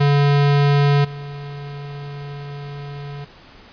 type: tone with level steps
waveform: square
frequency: 143 Hz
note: D3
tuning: 46 cents flat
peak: -13 / -30 dBFS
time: 0-3.25 s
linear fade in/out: 10 ms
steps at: 1.04 s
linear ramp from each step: 10 ms
effects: pink hiss -45 dBFS RMS until 3.72 s + resampled to 11025 Hz